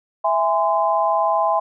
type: chord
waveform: sine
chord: E augmented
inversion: none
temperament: just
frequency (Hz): 659.3 / 824.1 / 1030.1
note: E5 / G#5 / B#5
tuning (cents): 0 / -14 / -27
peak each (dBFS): -20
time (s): 0.24-1.6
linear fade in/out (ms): 10
effects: none